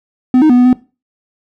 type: tone with pitch steps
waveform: triangle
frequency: 254 / 310.9 / 246.2 / 247.7 / 252.2 Hz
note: B3 / D#4 / B3 / B3 / B3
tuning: +49 / -1 / -5 / +5 / +36 cents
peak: -3 dBFS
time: 0.34-0.73 s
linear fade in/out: 2 ms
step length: 78 ms
effects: noise-tail reverb RT60 0.3 s tail -19 dB re dry